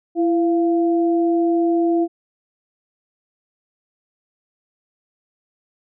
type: tone pair together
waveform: sine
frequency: 335.7 / 692.3 Hz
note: E4 / F5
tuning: +32 / -15 cents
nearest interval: octave + minor second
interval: 1253 cents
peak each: -15 / -24 dBFS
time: 0.15-2.08 s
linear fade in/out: 50 ms
effects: none